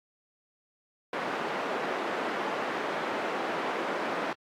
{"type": "band-pass noise", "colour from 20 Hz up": "pink", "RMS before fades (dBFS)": -32, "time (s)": [1.13, 4.33], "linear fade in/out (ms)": 2, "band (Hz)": [330, 1700], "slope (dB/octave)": 12, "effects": ["high-pass 200 Hz 12 dB/octave", "AAC 64 kbps"]}